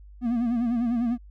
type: tone with vibrato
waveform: triangle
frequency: 237.2 Hz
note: A#3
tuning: 30 cents sharp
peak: -20 dBFS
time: 0.21-1.18 s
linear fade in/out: 50 ms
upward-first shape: sine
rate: 10 Hz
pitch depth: 80 cents each way
effects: added 50 Hz sine -44 dBFS peak until 1.3 s